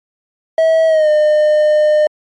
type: tone with pitch glide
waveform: triangle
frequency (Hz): 646 to 606.2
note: E5 to D#5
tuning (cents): -35 to -45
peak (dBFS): -6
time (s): 0.58-2.07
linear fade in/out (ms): 2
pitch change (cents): -110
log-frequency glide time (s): 0.87-1.09
effects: MP3 48 kbps